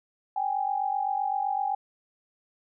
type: tone pair together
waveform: sine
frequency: 779.2 / 827 Hz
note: G5 / G#5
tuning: -11 / -8 cents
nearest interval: minor second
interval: 103 cents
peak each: -28 dBFS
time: 0.36-1.75 s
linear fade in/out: 5 ms
effects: none